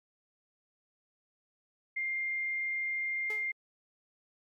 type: tone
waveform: sine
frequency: 2109 Hz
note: C7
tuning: 13 cents sharp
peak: -31 dBFS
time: 1.96-3.52 s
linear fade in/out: 10 ms
type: tone with exponential decay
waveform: sawtooth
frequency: 429.5 Hz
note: A4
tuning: 42 cents flat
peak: -37 dBFS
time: 3.3-3.53 s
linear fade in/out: 2 ms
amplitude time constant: 48 ms
effects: none